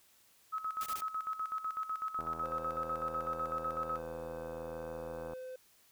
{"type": "tone with tremolo", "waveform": "sine", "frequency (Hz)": 1284, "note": "E6", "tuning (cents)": -46, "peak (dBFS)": -33, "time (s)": [0.52, 3.99], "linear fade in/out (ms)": 20, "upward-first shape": "square", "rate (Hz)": 8, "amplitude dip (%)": 70}
{"type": "noise bursts", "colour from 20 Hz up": "white", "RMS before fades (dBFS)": -44, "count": 3, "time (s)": [0.81, 1.006], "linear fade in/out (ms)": 0, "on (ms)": 50, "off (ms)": 23}
{"type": "click train", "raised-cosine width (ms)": 1, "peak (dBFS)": -31, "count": 256, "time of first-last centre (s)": [2.19, 5.334], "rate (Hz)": 81.1}
{"type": "tone with pitch glide", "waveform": "triangle", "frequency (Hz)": [523.3, 512.8], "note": ["C5", "C5"], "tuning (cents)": [0, -35], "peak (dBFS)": -40, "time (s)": [2.43, 5.56], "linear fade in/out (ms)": 5, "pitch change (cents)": -35, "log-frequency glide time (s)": [3.85, 4.03]}
{"effects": ["white hiss -66 dBFS RMS until 5.91 s"]}